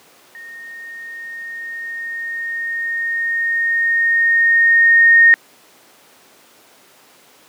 sine tone with level ramp, 1847 Hz, A#6, 16 cents flat, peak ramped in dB -33 to -5 dBFS, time 0.35-5.34 s, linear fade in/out 0 ms, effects pink hiss -48 dBFS RMS until 7.48 s + high-pass 300 Hz 12 dB/octave

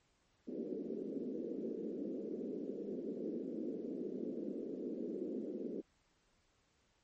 pink band-pass noise, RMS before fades -42 dBFS, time 0.47-5.82 s, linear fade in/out 20 ms, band 210 to 480 Hz, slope 48 dB/octave, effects pink hiss -75 dBFS RMS until 7.03 s + MP3 32 kbps

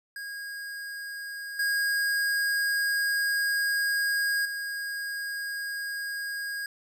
square tone with level steps, 1635 Hz, G#6, 28 cents flat, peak -36 / -25 / -32 dBFS, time 0.16-6.66 s, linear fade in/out 2 ms, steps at 1.59 / 4.45 s, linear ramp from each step 5 ms, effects none

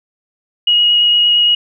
sine tone with vibrato, 2891 Hz, F#7, 41 cents flat, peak -8 dBFS, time 0.67-1.55 s, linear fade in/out 5 ms, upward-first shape sine, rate 8.7 Hz, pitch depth 8 cents each way, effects none

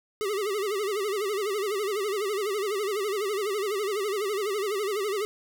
square tone with vibrato, 406.7 Hz, G#4, 36 cents flat, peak -27 dBFS, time 0.21-5.25 s, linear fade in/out 0 ms, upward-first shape sine, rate 12 Hz, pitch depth 120 cents each way, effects none

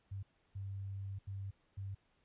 sine tone bursts at uneven times, 98 Hz, G2, in tune, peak -40 dBFS, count 4, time 0.11-0.23 / 0.55-1.19 / 1.27-1.51 / 1.77-1.95 s, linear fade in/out 10 ms, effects pink hiss -75 dBFS RMS until 2.24 s + resampled to 8000 Hz

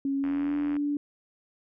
sine tone with pitch glide, 275.3 to 290 Hz, C#4 to D4, -12 to -22 cents, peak -25 dBFS, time 0.05-0.97 s, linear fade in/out 2 ms, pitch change +90 cents, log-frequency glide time 0.18-0.56 s
click train, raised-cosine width 0.5 ms, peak -27 dBFS, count 45, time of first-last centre 0.24-0.766 s, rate 83.6 Hz
effects none

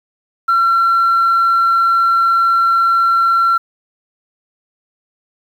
sine tone, 1359 Hz, F6, 48 cents flat, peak -8 dBFS, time 0.48-3.58 s, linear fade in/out 10 ms, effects tanh soft clip ceiling -7 dBFS + 7-bit

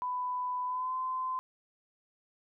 sine tone with pitch glide, 997 to 1029.2 Hz, B5 to C6, +16 to -29 cents, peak -31 dBFS, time 0.02-1.39 s, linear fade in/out 0 ms, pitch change +55 cents, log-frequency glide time 0.65-0.95 s, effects none

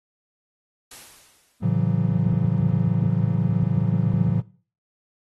white noise with exponential decay, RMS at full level -40 dBFS, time 0.91-1.93 s, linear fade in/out 5 ms, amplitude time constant 220 ms
triangle chord, F# minor seventh, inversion first, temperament just, 111 / 138.75 / 166.5 / 185 Hz, A2 / C#3 / E3 / F#3, +16 / +2 / +18 / 0 cents, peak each -22 dBFS, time 1.62-4.41 s, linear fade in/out 10 ms
effects noise-tail reverb RT60 0.4 s tail -19 dB re dry + AAC 32 kbps

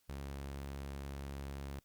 sawtooth tone, 69.3 Hz, C#2, in tune, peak -38 dBFS, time 0.09-1.79 s, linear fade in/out 0 ms, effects white hiss -75 dBFS RMS until 1.84 s + Opus 48 kbps

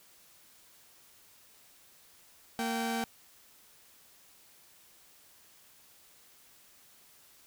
sawtooth tone pair together, 230 / 773.6 Hz, A#3 / G5, -23 / -23 cents, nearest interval octave + major sixth, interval 2100 cents, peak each -29 / -31 dBFS, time 2.59-3.04 s, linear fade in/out 0 ms, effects white hiss -60 dBFS RMS until 7.46 s

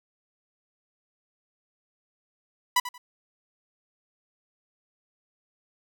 sawtooth tone with echo, 987.8 Hz, B5, in tune, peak -15 dBFS, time 2.76-2.8 s, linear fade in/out 5 ms, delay 90 ms, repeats 2, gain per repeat -13 dB, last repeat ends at 2.98 s, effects none

